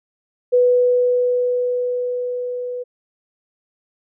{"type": "tone with level ramp", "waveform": "sine", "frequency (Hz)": 493.9, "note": "B4", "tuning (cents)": 0, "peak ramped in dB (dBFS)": [-10, -24], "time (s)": [0.52, 2.84], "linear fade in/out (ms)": 20, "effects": []}